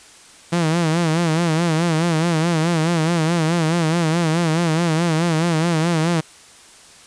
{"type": "tone with vibrato", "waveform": "sawtooth", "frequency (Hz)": 164.81, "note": "E3", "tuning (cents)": 0, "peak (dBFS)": -12, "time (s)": [0.52, 6.21], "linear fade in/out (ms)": 10, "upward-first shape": "sine", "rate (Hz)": 4.7, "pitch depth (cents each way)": 100, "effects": ["white hiss -45 dBFS RMS until 7.06 s", "resampled to 22050 Hz"]}